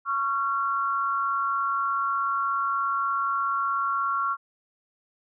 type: tone pair together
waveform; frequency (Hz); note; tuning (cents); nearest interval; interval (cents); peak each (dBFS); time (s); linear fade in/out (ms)
sine; 1108.7 / 1372; C#6 / F6; 0 / -31; major third; 369; -26; 0.05-4.37; 50
effects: none